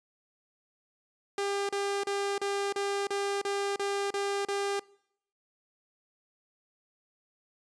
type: tone bursts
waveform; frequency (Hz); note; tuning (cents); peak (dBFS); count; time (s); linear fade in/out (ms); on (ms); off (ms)
sawtooth; 400; G4; +35; -25; 10; 1.38-4.795; 2; 310; 35
effects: noise-tail reverb RT60 0.7 s tail -23 dB re dry + resampled to 22050 Hz